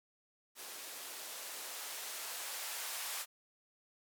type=noise with band-pass filter sweep; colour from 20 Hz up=violet; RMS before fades=-44 dBFS; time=0.55-3.26 s; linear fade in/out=50 ms; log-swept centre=340 to 840 Hz; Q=1; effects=none